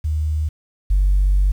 sine tone pair in turn, 77 / 47.87 Hz, D#2 / G1, -17 / -40 cents, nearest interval minor sixth, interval 823 cents, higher first, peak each -17 / -11 dBFS, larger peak second, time 0.04-0.49 / 0.9-1.52 s, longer second, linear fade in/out 10 ms, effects tanh soft clip ceiling -9 dBFS + 8-bit

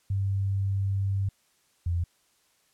sine tone pair in turn, 98 / 86.23 Hz, G2 / F2, 0 / -21 cents, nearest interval major second, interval 221 cents, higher first, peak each -24 dBFS, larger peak neither, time 0.1-1.29 / 1.86-2.04 s, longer first, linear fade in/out 5 ms, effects white hiss -67 dBFS RMS until 2.73 s + low-pass 11000 Hz 12 dB/octave

